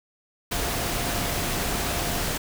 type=tone in noise; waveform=sine; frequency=698.5 Hz; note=F5; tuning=in tune; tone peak=-37 dBFS; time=0.52-2.22 s; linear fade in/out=10 ms; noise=pink; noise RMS=-27 dBFS; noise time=0.51-2.38 s; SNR=-13 dB; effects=none